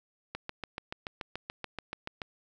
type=click train; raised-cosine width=0.3 ms; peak=-20 dBFS; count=14; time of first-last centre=0.35-2.218 s; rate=6.96 Hz; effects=none